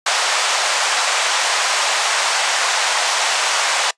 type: band-pass noise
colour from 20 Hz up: pink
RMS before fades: -18 dBFS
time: 0.06-3.91 s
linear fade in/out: 5 ms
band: 690 to 8400 Hz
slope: 24 dB/octave
effects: noise-tail reverb RT60 0.1 s tail -22 dB re dry + resampled to 22050 Hz